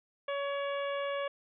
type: harmonic tone with a mistuned harmonic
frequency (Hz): 562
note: C#5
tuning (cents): +24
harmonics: 1 / 2 / 3 / 4 / 5 / 6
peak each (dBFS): -33 / -39 / -43 / -45 / -47 / -49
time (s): 0.28-1.28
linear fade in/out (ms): 5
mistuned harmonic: 4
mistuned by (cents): +16
effects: none